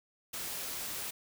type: noise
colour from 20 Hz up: white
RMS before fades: -39 dBFS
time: 0.33-1.11 s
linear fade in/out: 10 ms
effects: none